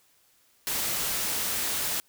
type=noise; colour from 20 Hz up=white; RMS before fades=-29 dBFS; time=0.67-2 s; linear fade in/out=0 ms; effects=white hiss -64 dBFS RMS until 2.08 s